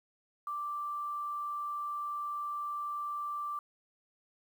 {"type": "tone with quantisation", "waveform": "sine", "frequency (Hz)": 1174.7, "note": "D6", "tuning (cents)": 0, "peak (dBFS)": -34, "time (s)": [0.47, 3.59], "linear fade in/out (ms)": 2, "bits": 10, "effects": []}